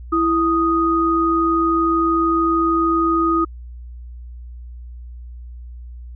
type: tone pair together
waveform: sine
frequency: 331.4 / 1244.5 Hz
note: E4 / D#6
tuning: +9 / 0 cents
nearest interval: octave + major seventh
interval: 2291 cents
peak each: -17 dBFS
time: 0.12-3.45 s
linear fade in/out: 10 ms
effects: added 60 Hz sine -32 dBFS peak until 6.15 s